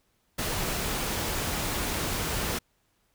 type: noise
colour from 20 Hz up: pink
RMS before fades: -30 dBFS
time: 0.38-2.59 s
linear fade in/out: 10 ms
effects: pink hiss -71 dBFS RMS until 3.14 s